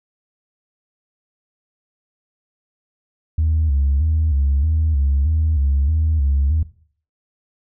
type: tone with vibrato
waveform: sine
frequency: 73.9 Hz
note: D2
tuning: 11 cents sharp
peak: -13 dBFS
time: 3.38-6.63 s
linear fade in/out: 5 ms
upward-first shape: square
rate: 1.6 Hz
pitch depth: 110 cents each way
effects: noise-tail reverb RT60 0.5 s tail -17 dB re dry + tanh soft clip ceiling -11 dBFS